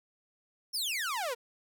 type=exponential sweep; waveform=sawtooth; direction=down; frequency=5600 to 450 Hz; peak=-28 dBFS; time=0.73-1.35 s; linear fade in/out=20 ms; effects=none